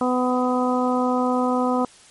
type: harmonic tone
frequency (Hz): 251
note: B3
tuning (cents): +28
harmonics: 1 / 2 / 3 / 4 / 5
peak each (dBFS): -21 / -24 / -26 / -27 / -28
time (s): 0.01-1.85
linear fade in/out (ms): 2
effects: white hiss -49 dBFS RMS until 2.1 s + MP3 48 kbps